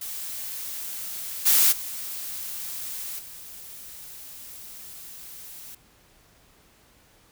blue noise with level steps, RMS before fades -34 / -18 / -34 / -42 dBFS, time 0.01-5.75 s, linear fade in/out 5 ms, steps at 1.45 / 1.71 / 3.18 s, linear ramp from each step 20 ms, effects pink hiss -58 dBFS RMS until 7.31 s

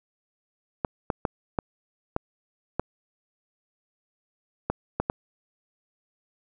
clicks, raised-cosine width 1 ms, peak -10 dBFS, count 9, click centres 0.848 / 1.102 / 1.252 / 1.588 / 2.164 / 2.796 / 4.7 / 5 / 5.099 s, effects none

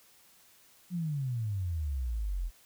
sine exponential sweep, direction down, 183.9 to 40 Hz, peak -30 dBFS, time 0.9-2.51 s, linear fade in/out 50 ms, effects white hiss -61 dBFS RMS until 2.65 s

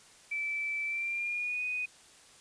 sine tone with pitch glide, 2321 to 2488 Hz, D7 to D#7, -21 to -1 cents, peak -31 dBFS, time 0.31-1.86 s, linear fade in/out 10 ms, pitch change +120 cents, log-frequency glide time 0.85-1.64 s, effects white hiss -57 dBFS RMS until 2.4 s + resampled to 22050 Hz

